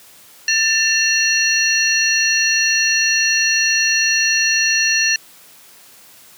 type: tone cluster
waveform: sine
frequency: 1782 / 2724 / 4309 / 5770 Hz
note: A6 / F7 / C#8 / F#8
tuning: +22 / -44 / -50 / -44 cents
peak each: -19 dBFS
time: 0.48-5.16 s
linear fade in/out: 2 ms
effects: white hiss -45 dBFS RMS until 6.37 s + high-pass 100 Hz 12 dB/octave